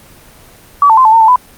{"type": "tone with pitch steps", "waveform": "sine", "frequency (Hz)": [1144, 888, 1036, 877, 908, 884, 999], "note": ["D6", "A5", "C6", "A5", "A#5", "A5", "B5"], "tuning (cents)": [-46, 16, -17, -6, -46, 8, 20], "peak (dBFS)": -3, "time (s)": [0.82, 1.359], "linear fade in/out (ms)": 2, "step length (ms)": 77, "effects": ["pink hiss -40 dBFS RMS until 1.57 s", "Opus 24 kbps"]}